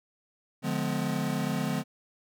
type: chord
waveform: square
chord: D diminished seventh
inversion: none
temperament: just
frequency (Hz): 146.83 / 176.2 / 211.4 / 253.7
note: D3 / F3 / Ab3 / Cb4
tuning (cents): 0 / +16 / +31 / +47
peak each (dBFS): -34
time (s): 0.62-1.84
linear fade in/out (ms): 50
effects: none